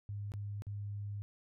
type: tone with dropouts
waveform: sine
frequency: 102.1 Hz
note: G#2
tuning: 29 cents flat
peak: -38 dBFS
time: 0.09-1.22 s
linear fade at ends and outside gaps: 0 ms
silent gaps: 0.319-0.338 / 0.621-0.668 s
effects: none